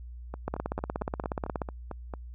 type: two click trains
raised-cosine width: 1 ms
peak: -22 / -16 dBFS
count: 9 / 20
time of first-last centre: 0.34-2.138 / 0.48-1.618 s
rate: 4.45 / 16.7 Hz
effects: added 60 Hz sine -40 dBFS peak until 2.34 s